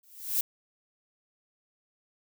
violet noise with exponential growth, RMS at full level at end -23 dBFS, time 0.03-0.41 s, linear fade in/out 5 ms, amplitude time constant 82 ms, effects none

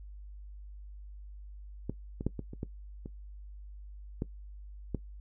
clicks, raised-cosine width 3 ms, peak -20 / -24 / -16 / -23 / -29 / -22 / -28 / -19 / -19 dBFS, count 9, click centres 1.896 / 2.209 / 2.266 / 2.393 / 2.534 / 2.631 / 3.059 / 4.221 / 4.947 s, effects noise-tail reverb RT60 0.1 s tail -18 dB re dry + added 50 Hz sine -44 dBFS peak until 5.2 s

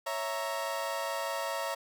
30% pulse chord, A# diminished, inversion first, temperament equal, 554.4 / 659.3 / 932.3 Hz, C#5 / E5 / A#5, 0 / 0 / 0 cents, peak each -34 dBFS, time 0.06-1.75 s, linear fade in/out 10 ms, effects none

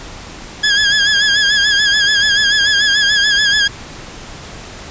20% pulse tone with vibrato, 1661.2 Hz, G#6, in tune, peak -5 dBFS, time 0.63-3.68 s, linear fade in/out 10 ms, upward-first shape sine, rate 6.9 Hz, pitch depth 63 cents each way, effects pink hiss -32 dBFS RMS until 4.9 s + resampled to 16000 Hz

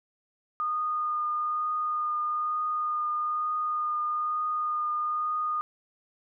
sine tone with vibrato, 1224 Hz, D#6, 29 cents flat, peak -26 dBFS, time 0.6-5.61 s, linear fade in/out 0 ms, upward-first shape triangle, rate 1.1 Hz, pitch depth 14 cents each way, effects none

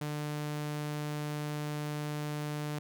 sawtooth tone, 149.1 Hz, D3, 27 cents sharp, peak -30 dBFS, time 0.01-2.79 s, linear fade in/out 5 ms, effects none

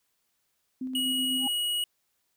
sine tone with tremolo, 258.1 Hz, C4, 23 cents flat, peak -30 dBFS, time 0.81-1.47 s, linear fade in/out 5 ms, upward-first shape square, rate 8 Hz, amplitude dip 25%
square tone, 2905 Hz, F#7, 32 cents flat, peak -27 dBFS, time 0.95-1.84 s, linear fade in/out 2 ms
sine tone with exponential growth, 812 Hz, G#5, 39 cents flat, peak -30 dBFS, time 1.36-1.48 s, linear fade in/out 5 ms, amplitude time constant 24 ms
effects white hiss -75 dBFS RMS until 2.36 s

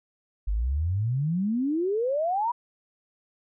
sine exponential sweep, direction up, 47.38 to 987.8 Hz, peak -23 dBFS, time 0.47-2.52 s, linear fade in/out 10 ms, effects none

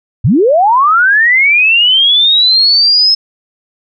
sine linear sweep, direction up, 85 to 5210 Hz, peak -5 dBFS, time 0.24-3.15 s, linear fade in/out 10 ms, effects none

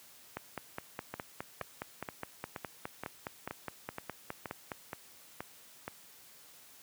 two click trains, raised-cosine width 0.5 ms, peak -23 / -22 dBFS, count 11 / 22, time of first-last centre 1.14-5.879 / 0.37-4.718 s, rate 2.11 / 4.83 Hz, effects white hiss -57 dBFS RMS until 6.82 s + high-pass 80 Hz 12 dB/octave

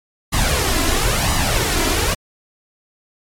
pink noise with flanger, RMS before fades -17 dBFS, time 0.32-2.15 s, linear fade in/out 20 ms, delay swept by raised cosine 1 to 3 ms, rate 0.99 Hz, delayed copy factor +0.6, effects low-pass 12000 Hz 12 dB/octave + MP3 96 kbps

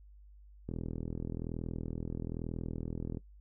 click train, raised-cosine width 3 ms, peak -25 dBFS, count 103, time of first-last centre 0.69-3.172 s, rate 41.1 Hz, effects noise-tail reverb RT60 0.1 s tail -17 dB re dry + added 50 Hz sine -53 dBFS peak until 3.4 s

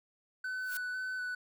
triangle tone with vibrato, 1500 Hz, F#6, 23 cents sharp, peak -33 dBFS, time 0.44-1.35 s, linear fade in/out 5 ms, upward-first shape square, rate 2 Hz, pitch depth 14 cents each way
blue noise with exponential growth, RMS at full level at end -38 dBFS, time 0.56-0.77 s, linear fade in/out 1 ms, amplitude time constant 45 ms
effects none

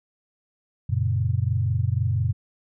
sine chord, F# major, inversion none, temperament equal, 92.5 / 116.54 / 138.59 Hz, F#2 / A#2 / C#3, 0 / 0 / 0 cents, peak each -24 / -23 / -28 dBFS, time 0.89-2.33 s, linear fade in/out 10 ms, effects none

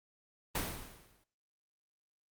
pink noise with exponential decay, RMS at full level -32 dBFS, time 0.55-1.24 s, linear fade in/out 5 ms, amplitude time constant 150 ms, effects noise-tail reverb RT60 0.5 s tail -22 dB re dry + Opus 32 kbps

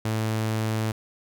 sawtooth tone, 110 Hz, A2, in tune, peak -20 dBFS, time 0.05-0.92 s, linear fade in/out 5 ms, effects none

